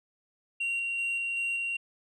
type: tone with tremolo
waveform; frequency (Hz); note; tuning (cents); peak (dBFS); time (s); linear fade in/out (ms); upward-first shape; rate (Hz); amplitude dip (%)
sine; 2755; F7; -24; -25; 0.6-1.77; 10; square; 2.6; 25
effects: tanh soft clip ceiling -27 dBFS